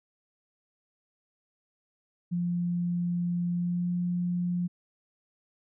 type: tone with pitch glide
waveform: sine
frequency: 174.61 to 176.54 Hz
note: F3 to F3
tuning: 0 to +19 cents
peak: -26 dBFS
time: 2.31-4.68 s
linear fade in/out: 20 ms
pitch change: +19 cents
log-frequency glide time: 3.54-3.91 s
effects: none